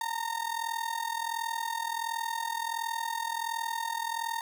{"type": "tone with amplitude modulation", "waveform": "35% pulse", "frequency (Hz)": 919, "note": "A#5", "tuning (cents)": -25, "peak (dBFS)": -26, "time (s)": [0.01, 4.41], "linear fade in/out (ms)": 2, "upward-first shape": "sine", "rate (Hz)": 41.4, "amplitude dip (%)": 80, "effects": []}